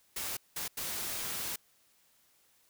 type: noise bursts at uneven times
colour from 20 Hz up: white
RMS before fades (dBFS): -37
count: 3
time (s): 0.16-0.37 / 0.56-0.68 / 0.77-1.56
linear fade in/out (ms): 5
effects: white hiss -68 dBFS RMS until 2.69 s